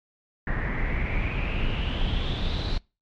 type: noise with low-pass filter sweep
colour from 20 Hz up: brown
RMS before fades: -26 dBFS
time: 0.47-2.78 s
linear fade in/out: 5 ms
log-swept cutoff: 1800 to 4100 Hz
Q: 7.6
effects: noise-tail reverb RT60 0.3 s tail -26 dB re dry + MP3 64 kbps